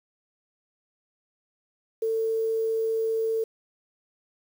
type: tone with quantisation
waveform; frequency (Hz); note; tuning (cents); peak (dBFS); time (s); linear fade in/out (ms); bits
sine; 447.5; A4; +29; -23; 2.02-3.44; 5; 8
effects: none